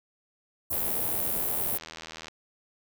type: band-stop noise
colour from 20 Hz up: white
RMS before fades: -29 dBFS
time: 0.7-1.78 s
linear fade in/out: 10 ms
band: 870 to 11000 Hz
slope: 24 dB/octave
type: click train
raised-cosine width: 0.2 ms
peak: -23 dBFS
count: 126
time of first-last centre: 0.73-2.283 s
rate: 80.5 Hz
effects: none